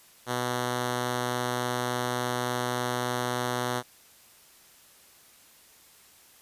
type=tone; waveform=5% pulse; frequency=123.47 Hz; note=B2; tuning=in tune; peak=-16 dBFS; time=0.26-3.83 s; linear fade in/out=50 ms; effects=white hiss -56 dBFS RMS until 6.41 s + resampled to 32000 Hz